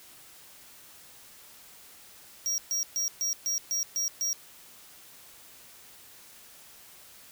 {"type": "tone bursts", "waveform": "square", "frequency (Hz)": 5660, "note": "F8", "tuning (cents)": 22, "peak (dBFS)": -27, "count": 8, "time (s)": [2.46, 4.33], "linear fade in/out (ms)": 0, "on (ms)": 120, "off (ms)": 130, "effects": ["white hiss -52 dBFS RMS until 7.31 s"]}